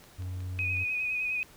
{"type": "click train", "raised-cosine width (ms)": 0.2, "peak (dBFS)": -35, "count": 5, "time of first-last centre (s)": [0.04, 0.77], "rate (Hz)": 5.48}
{"type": "tone", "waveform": "triangle", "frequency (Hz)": 91.6, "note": "F#2", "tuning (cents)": -17, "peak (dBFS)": -31, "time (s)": [0.18, 0.85], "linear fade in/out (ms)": 20}
{"type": "tone with vibrato", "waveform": "sine", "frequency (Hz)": 2500, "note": "D#7", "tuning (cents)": 8, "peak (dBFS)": -28, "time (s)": [0.59, 1.43], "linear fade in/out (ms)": 0, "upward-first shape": "triangle", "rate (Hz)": 9.8, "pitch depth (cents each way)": 39}
{"effects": ["pink hiss -55 dBFS RMS until 1.56 s"]}